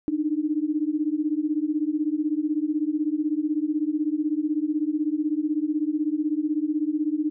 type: beating tone pair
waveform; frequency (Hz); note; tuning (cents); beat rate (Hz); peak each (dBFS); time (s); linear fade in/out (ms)
sine; 296.3 / 312.3; D4 / D#4; +15 / +7; 16; -25; 0.08-7.3; 0
effects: none